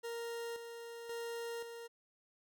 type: tone with tremolo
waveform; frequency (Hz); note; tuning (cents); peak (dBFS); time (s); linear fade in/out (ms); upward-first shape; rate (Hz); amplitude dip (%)
40% pulse; 466.2; A#4; 0; -39; 0.03-1.88; 20; square; 0.94; 50
effects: none